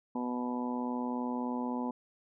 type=harmonic tone; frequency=123.47 Hz; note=B2; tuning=in tune; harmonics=2 / 3 / 4 / 5 / 6 / 7 / 8; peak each=-33 / -45 / -43 / -47 / -47 / -41 / -42 dBFS; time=0.15-1.91 s; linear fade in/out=5 ms; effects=none